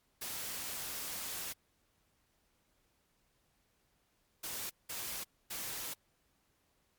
white noise bursts at uneven times, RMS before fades -41 dBFS, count 4, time 0.21-1.53 / 4.43-4.7 / 4.89-5.24 / 5.5-5.94 s, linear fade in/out 10 ms, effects pink hiss -75 dBFS RMS until 6.98 s + MP3 96 kbps

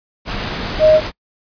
sine tone in noise, 622.3 Hz, D#5, in tune, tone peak -6 dBFS, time 0.79-1.01 s, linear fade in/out 50 ms, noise pink, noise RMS -23 dBFS, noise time 0.25-1.12 s, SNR +14 dB, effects noise-tail reverb RT60 0.1 s tail -26 dB re dry + resampled to 11025 Hz

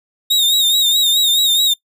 40% pulse tone with vibrato, 3729 Hz, A#7, in tune, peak -10 dBFS, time 0.3-1.74 s, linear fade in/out 10 ms, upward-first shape sine, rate 4.7 Hz, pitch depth 67 cents each way, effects noise-tail reverb RT60 0.1 s tail -21 dB re dry

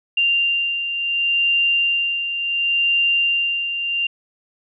sine beating tone pair, 2784 / 2784.7 Hz, F7 / F7, -6 / -6 cents, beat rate 0.7 Hz, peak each -25 / -17 dBFS, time 0.17-4.07 s, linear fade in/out 5 ms, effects none

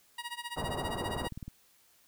15% pulse tone with tremolo, 952 Hz, A#5, 36 cents sharp, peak -29 dBFS, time 0.18-1.29 s, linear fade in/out 5 ms, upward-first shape sine, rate 15 Hz, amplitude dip 90%
white low-pass noise, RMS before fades -37 dBFS, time 0.56-1.28 s, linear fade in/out 10 ms, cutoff 960 Hz, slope 24 dB/octave
click train, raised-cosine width 5 ms, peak -29 dBFS, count 18, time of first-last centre 0.59-1.48 s, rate 19.1 Hz
effects white hiss -65 dBFS RMS until 2.07 s

